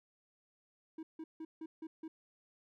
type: tone bursts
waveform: triangle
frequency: 320 Hz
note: D#4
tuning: 49 cents sharp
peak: -40 dBFS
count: 6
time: 0.98-2.08 s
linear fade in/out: 5 ms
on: 50 ms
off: 160 ms
effects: none